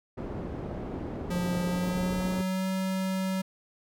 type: low-pass noise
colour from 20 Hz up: white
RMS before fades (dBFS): -36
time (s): 0.17-2.42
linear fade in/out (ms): 10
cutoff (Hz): 400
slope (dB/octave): 12
type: tone with pitch glide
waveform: square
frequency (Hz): 177.6 to 189.25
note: F3 to F#3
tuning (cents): +29 to +39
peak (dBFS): -28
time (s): 1.3-3.42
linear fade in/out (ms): 10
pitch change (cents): +110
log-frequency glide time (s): 1.65-2.67
effects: none